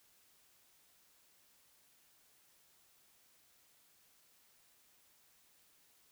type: silence
effects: white hiss -69 dBFS RMS until 6.11 s

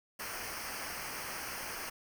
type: noise with comb filter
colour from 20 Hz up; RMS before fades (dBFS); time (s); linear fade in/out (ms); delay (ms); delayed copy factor
pink; -41; 0.19-1.9; 10; 0.27; -0.8
effects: none

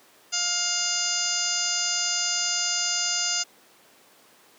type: harmonic tone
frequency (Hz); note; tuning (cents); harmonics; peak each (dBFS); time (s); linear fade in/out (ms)
705; F5; +16; 1 / 2 / 3 / 4 / 5 / 6 / 7 / 8 / 9 / 10; -40 / -34 / -38 / -32 / -38 / -39 / -28 / -39 / -29 / -31; 0.32-3.44; 20
effects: pink hiss -55 dBFS RMS until 4.58 s + high-pass 300 Hz 12 dB/octave

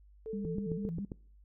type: tone with tremolo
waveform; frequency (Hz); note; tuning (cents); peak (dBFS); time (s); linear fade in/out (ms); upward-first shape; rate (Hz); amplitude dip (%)
sine; 442; A4; +8; -35; 0.26-0.89; 0; triangle; 5; 75
type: tone with vibrato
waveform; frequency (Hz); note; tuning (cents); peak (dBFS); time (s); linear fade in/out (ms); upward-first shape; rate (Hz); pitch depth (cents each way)
sine; 183.3; F#3; -16; -35; 0.33-1.05; 2; square; 4.5; 160
type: click train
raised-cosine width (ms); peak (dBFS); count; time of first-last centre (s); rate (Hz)
3; -26; 6; 0.45-1.118; 7.48
effects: noise-tail reverb RT60 0.5 s tail -22 dB re dry + added 50 Hz sine -56 dBFS peak until 1.44 s

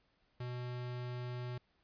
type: tone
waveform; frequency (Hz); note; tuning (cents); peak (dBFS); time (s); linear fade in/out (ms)
square; 123.47; B2; 0; -40; 0.4-1.58; 5
effects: pink hiss -75 dBFS RMS until 1.83 s + resampled to 11025 Hz

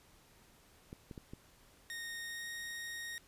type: clicks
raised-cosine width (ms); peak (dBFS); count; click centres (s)
3; -33; 4; 0.929 / 1.112 / 1.178 / 1.335
type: tone with pitch glide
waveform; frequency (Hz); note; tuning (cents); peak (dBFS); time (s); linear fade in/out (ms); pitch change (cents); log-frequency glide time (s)
sawtooth; 1854 to 1865.8; A#6 to A#6; -10 to +1; -38; 1.9-3.18; 0; +11; 2.23-2.47
effects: pink hiss -64 dBFS RMS until 3.27 s + resampled to 32000 Hz

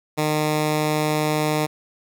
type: tone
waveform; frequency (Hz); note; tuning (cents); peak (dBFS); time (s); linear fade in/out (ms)
10% pulse; 152.7; D#3; -32; -11; 0.17-1.67; 20
effects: none

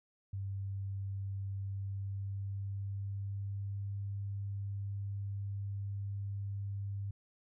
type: tone with pitch glide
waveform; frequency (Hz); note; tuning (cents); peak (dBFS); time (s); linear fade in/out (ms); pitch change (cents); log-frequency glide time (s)
sine; 98 to 99.77; G2 to G2; 0 to +31; -36; 0.33-7.11; 5; +31; 1.57-3.91
effects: none

